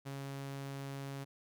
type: tone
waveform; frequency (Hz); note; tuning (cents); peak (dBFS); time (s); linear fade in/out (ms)
sawtooth; 137.9; C#3; -9; -37; 0.05-1.25; 20
effects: none